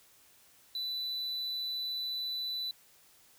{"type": "tone", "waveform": "triangle", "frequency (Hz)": 3983, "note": "B7", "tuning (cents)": 14, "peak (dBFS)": -32, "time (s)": [0.75, 2.71], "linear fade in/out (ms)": 2, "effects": ["white hiss -62 dBFS RMS until 3.38 s"]}